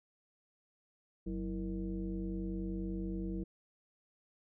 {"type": "tone with frequency modulation", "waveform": "sine", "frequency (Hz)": 186.5, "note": "F#3", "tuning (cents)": 14, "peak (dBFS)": -35, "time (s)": [1.26, 3.44], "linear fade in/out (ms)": 10, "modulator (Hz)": 141, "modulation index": 1.3, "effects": []}